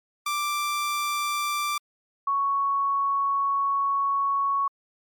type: tone pair in turn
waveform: sawtooth / sine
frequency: 1177 / 1110.9 Hz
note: D6 / C#6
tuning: +3 / +3 cents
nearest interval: minor second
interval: 100 cents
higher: first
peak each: -21 dBFS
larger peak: neither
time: 0.26-1.78 / 2.27-4.68 s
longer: second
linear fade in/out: 5 ms
effects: MP3 96 kbps